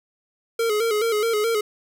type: tone with vibrato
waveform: square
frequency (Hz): 440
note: A4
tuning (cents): 0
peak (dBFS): -20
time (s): 0.59-1.61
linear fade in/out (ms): 5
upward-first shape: square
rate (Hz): 4.7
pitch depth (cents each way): 75
effects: none